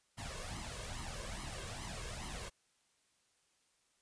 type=noise with flanger; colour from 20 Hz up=pink; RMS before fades=-44 dBFS; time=0.17-2.5 s; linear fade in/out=20 ms; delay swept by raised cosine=0.97 to 1.88 ms; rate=2.4 Hz; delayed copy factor=+0.7; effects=white hiss -75 dBFS RMS until 4.01 s + resampled to 22050 Hz